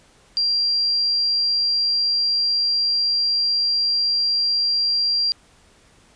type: tone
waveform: sine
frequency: 4749 Hz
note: D8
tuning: 18 cents sharp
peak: -17 dBFS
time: 0.37-5.32 s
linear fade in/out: 0 ms
effects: pink hiss -54 dBFS RMS until 6.15 s + resampled to 22050 Hz